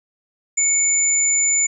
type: tone pair together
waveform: sine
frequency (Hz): 2217 / 7039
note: C#7 / A8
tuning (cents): 0 / 0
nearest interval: octave + minor sixth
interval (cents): 2000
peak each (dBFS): -24 / -15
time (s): 0.57-1.67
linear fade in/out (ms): 10
effects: none